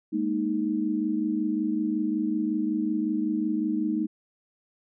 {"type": "chord", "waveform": "sine", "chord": "Ab suspended second", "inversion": "none", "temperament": "equal", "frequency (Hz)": [207.7, 233.1, 311.1], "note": ["Ab3", "Bb3", "Eb4"], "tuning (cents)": [0, 0, 0], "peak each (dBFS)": [-30, -30, -26], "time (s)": [0.12, 4.07], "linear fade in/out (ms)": 20, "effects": []}